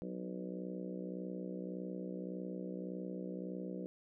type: harmonic tone with a mistuned harmonic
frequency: 61.74 Hz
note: B1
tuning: in tune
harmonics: 3 / 4 / 5 / 6 / 7 / 8 / 9 / 10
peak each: -43 / -52 / -47 / -49 / -55 / -48 / -54 / -58 dBFS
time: 0.02-3.86 s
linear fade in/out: 0 ms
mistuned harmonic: 4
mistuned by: +43 cents
effects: none